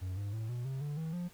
triangle tone with pitch steps, 92.2 / 101.13 / 110.92 / 121.66 / 133.44 / 146.36 / 160.53 / 176.07 Hz, F#2 / G#2 / A2 / B2 / C3 / D3 / E3 / F3, -6 / -46 / +14 / -26 / +34 / -6 / -46 / +14 cents, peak -33 dBFS, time 0.01-1.29 s, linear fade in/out 20 ms, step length 160 ms, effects pink hiss -60 dBFS RMS until 1.33 s

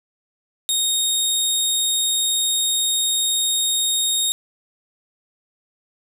20% pulse tone, 3721 Hz, A#7, 4 cents flat, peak -12 dBFS, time 0.69-4.32 s, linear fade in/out 0 ms, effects 7-bit

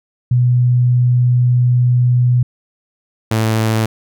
sine / sawtooth tone pair in turn, 123.47 / 110.83 Hz, B2 / A2, 0 / +13 cents, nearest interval major second, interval 187 cents, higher first, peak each -9 dBFS, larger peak neither, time 0.31-2.43 / 3.31-3.86 s, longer first, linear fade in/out 5 ms, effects none

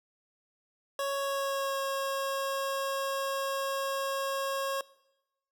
25% pulse tone with pitch glide, 554.4 to 545.2 Hz, C#5 to C#5, 0 to -29 cents, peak -26 dBFS, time 0.99-4.81 s, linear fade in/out 2 ms, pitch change -29 cents, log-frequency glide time 1.16-1.8 s, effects noise-tail reverb RT60 0.9 s tail -21 dB re dry

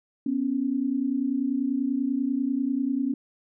sine tone pair together, 247 / 277.2 Hz, B3 / C#4, 0 / 0 cents, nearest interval major second, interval 200 cents, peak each -27 / -25 dBFS, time 0.26-3.14 s, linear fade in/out 5 ms, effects none

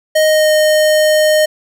square tone with pitch glide, 622.3 to 615.5 Hz, D#5 to D#5, 0 to -19 cents, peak -9 dBFS, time 0.15-1.46 s, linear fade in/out 10 ms, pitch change -19 cents, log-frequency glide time 0.26-0.52 s, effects none

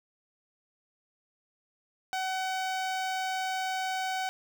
sawtooth tone with notch filter, 754 Hz, F#5, 32 cents sharp, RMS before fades -32 dBFS, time 2.13-4.29 s, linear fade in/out 0 ms, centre 12000 Hz, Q 0.7, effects none

